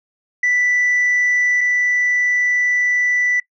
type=tone pair in turn; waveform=sine; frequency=1975.5 / 1975.5 Hz; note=B6 / B6; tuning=0 / 0 cents; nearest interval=unison; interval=0 cents; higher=neither; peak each=-12 / -13 dBFS; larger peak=first; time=0.43-1.61 / 1.61-3.4 s; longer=second; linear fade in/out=5 ms; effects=noise-tail reverb RT60 0.1 s tail -21 dB re dry + tanh soft clip ceiling -11 dBFS